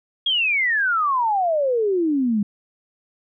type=exponential sweep; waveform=sine; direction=down; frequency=3322 to 198.8 Hz; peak=-17 dBFS; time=0.26-2.43 s; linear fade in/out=5 ms; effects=none